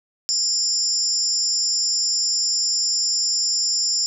sine tone cluster, 5060 / 5440 / 7170 Hz, D#8 / F8 / A8, +28 / -46 / +32 cents, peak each -23 dBFS, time 0.29-4.06 s, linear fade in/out 0 ms, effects 9-bit

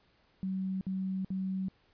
sine tone bursts, 189.5 Hz, F#3, 42 cents sharp, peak -31 dBFS, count 3, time 0.43-1.684 s, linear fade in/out 0 ms, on 380 ms, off 57 ms, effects pink hiss -68 dBFS RMS until 1.93 s + resampled to 11025 Hz

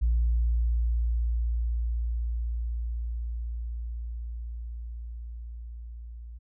sine tone with level ramp, 58 Hz, A#1, 8 cents flat, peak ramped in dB -19 to -39 dBFS, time 0.01-6.39 s, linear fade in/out 20 ms, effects tanh soft clip ceiling -18 dBFS

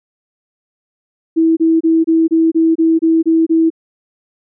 sine tone bursts, 325.5 Hz, E4, 22 cents flat, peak -8 dBFS, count 10, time 1.36-3.703 s, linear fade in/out 20 ms, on 210 ms, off 27 ms, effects none

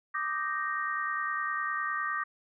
sine chord, Eb major seventh, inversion third, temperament equal with one note detuned, 1174.7 / 1244.5 / 1559.9 / 1864.7 Hz, D6 / Eb6 / G6 / Bb6, 0 / 0 / -9 / 0 cents, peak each -33 / -38 / -37 / -34 dBFS, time 0.14-2.24 s, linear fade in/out 10 ms, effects none

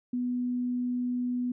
sine tone, 246.9 Hz, B3, in tune, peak -27 dBFS, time 0.13-1.52 s, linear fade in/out 5 ms, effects none

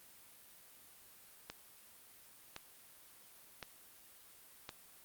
click train, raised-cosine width 0.2 ms, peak -26 dBFS, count 4, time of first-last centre 1.5-4.691 s, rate 0.94 Hz, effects white hiss -60 dBFS RMS until 5.04 s + Opus 32 kbps

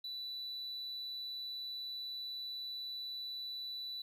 triangle tone, 3968 Hz, B7, 7 cents sharp, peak -38 dBFS, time 0.04-4.02 s, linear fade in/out 5 ms, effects tanh soft clip ceiling -35 dBFS + 12-bit

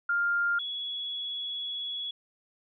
sine tone pair in turn, 1401 / 3371 Hz, F6 / G#7, +5 / +25 cents, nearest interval octave + minor third, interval 1520 cents, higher second, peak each -24 / -32 dBFS, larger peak first, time 0.09-0.59 / 0.59-2.11 s, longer second, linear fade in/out 5 ms, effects none

